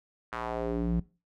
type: tone with band-pass filter sweep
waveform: square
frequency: 58 Hz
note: A#1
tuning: 8 cents flat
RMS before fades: -31 dBFS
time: 0.32-1 s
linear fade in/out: 5 ms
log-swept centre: 1400 to 150 Hz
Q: 1.9
effects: noise-tail reverb RT60 0.3 s tail -20 dB re dry